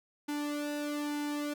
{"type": "tone with flanger", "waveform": "sawtooth", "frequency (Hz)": 293.7, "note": "D4", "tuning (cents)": 0, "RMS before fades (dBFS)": -35, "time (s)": [0.28, 1.54], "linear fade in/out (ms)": 10, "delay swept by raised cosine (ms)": [1.8, 2.49], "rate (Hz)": 1.1, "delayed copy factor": -0.8, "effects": []}